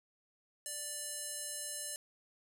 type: tone with band-pass filter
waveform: square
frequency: 587.3 Hz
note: D5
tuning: in tune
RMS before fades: -42 dBFS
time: 0.66-1.96 s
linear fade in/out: 0 ms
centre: 9300 Hz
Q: 2.2
effects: none